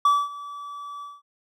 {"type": "tone with ADSR envelope", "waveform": "triangle", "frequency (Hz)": 1152, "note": "D6", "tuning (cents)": -34, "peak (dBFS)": -12, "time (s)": [0.05, 1.22], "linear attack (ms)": 4, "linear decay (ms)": 230, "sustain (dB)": -20, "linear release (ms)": 200, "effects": []}